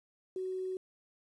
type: tone with quantisation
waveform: sine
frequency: 373.6 Hz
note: F#4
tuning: 17 cents sharp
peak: -34 dBFS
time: 0.36-0.77 s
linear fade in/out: 2 ms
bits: 10
effects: resampled to 24000 Hz